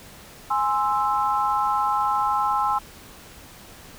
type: chord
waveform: sine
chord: Ab augmented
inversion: none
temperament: equal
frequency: 830.6 / 1046.5 / 1318.5 Hz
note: Ab5 / C6 / E6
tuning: 0 / 0 / 0 cents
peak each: -23 / -24 / -25 dBFS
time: 0.5-2.79 s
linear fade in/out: 10 ms
effects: pink hiss -45 dBFS RMS until 3.98 s